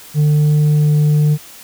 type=tone with tanh clipping; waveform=sine; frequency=149.9 Hz; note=D3; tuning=36 cents sharp; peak=-10 dBFS; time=0.14-1.38 s; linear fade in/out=50 ms; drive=3 dB; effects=white hiss -38 dBFS RMS until 1.63 s